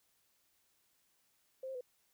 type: tone with pitch steps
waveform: sine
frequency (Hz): 524 / 530 / 498.5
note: C5 / C5 / B4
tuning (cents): +2 / +22 / +16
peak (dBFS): -40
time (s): 1.63-1.81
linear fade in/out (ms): 5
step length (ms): 60
effects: white hiss -75 dBFS RMS until 2.13 s